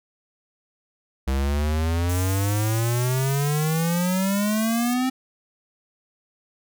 square exponential sweep, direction up, 65.41 to 262.1 Hz, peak -21 dBFS, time 1.27-5.1 s, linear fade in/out 10 ms
pink high-pass noise, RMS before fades -35 dBFS, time 2.09-4.94 s, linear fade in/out 5 ms, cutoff 5500 Hz, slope 48 dB/octave
effects none

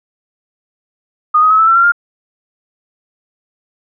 sine tone with pitch steps, 1231 / 1258.3 / 1286.2 / 1314.8 / 1344 / 1373.8 / 1404.3 Hz, D#6 / D#6 / E6 / E6 / E6 / F6 / F6, -19 / +19 / -43 / -5 / +33 / -29 / +9 cents, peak -6 dBFS, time 1.34-1.921 s, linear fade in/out 10 ms, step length 83 ms, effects none

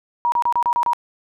sine tone bursts, 955 Hz, A#5, 42 cents sharp, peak -15 dBFS, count 7, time 0.25-0.933 s, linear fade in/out 0 ms, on 71 ms, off 31 ms, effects none

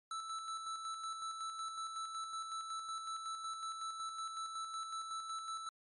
square tone with tremolo, 1318.5 Hz, E6, in tune, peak -40 dBFS, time 0.11-5.69 s, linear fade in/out 2 ms, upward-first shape square, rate 5.4 Hz, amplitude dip 40%, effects MP3 48 kbps

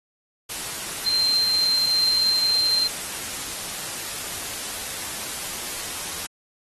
sine tone in noise, 4145 Hz, C8, 17 cents flat, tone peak -18 dBFS, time 1.06-2.88 s, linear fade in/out 10 ms, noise white, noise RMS -31 dBFS, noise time 0.49-6.27 s, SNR +10 dB, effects AAC 32 kbps

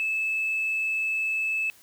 sine tone, 2613 Hz, E7, 16 cents flat, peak -23 dBFS, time 0-1.7 s, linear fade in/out 0 ms, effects tanh soft clip ceiling -20 dBFS + white hiss -55 dBFS RMS until 1.82 s

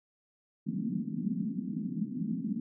white band-pass noise, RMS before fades -34 dBFS, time 0.66-2.6 s, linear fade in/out 5 ms, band 170 to 250 Hz, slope 48 dB/octave, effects none

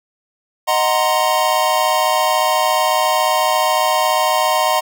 square chord, C half-diminished seventh, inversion first, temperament equal, 622.3 / 740 / 932.3 / 1046.5 Hz, Eb5 / Gb5 / Bb5 / C6, 0 / 0 / 0 / 0 cents, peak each -20 dBFS, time 0.67-4.81 s, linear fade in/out 20 ms, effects none

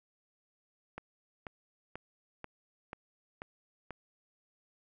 click train, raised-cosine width 0.5 ms, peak -26 dBFS, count 7, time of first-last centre 0.98-3.907 s, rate 2.05 Hz, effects none

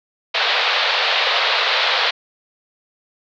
white band-pass noise, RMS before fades -18 dBFS, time 0.34-2.11 s, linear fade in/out 10 ms, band 470 to 4300 Hz, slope 48 dB/octave, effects none

